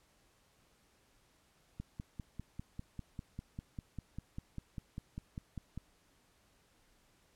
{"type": "click train", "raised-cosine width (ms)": 5, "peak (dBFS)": -29, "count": 21, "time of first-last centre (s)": [1.8, 5.776], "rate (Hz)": 5.03, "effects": ["pink hiss -70 dBFS RMS until 7.35 s", "low-pass 12000 Hz 12 dB/octave"]}